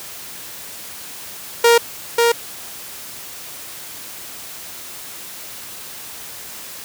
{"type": "tone with echo", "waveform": "sawtooth", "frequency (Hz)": 468.5, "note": "A#4", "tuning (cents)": 9, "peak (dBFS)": -5, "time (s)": [1.64, 1.78], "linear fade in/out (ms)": 5, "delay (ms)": 540, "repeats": 1, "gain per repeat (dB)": -3, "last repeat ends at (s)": 2.32, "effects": ["white hiss -34 dBFS RMS until 6.84 s", "high-pass 60 Hz 12 dB/octave"]}